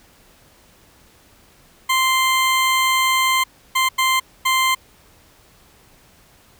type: tone bursts at uneven times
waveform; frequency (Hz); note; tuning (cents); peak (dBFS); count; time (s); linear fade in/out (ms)
20% pulse; 1045; C6; -2; -10; 4; 1.89-3.44 / 3.75-3.89 / 3.98-4.2 / 4.45-4.75; 10
effects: pink hiss -52 dBFS RMS until 6.59 s